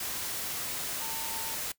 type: tone in noise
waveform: sine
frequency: 900 Hz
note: A5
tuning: 39 cents sharp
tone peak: -41 dBFS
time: 1.01-1.55 s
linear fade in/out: 5 ms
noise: white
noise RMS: -35 dBFS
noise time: 0-1.72 s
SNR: -9 dB
effects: noise-tail reverb RT60 0.1 s tail -19 dB re dry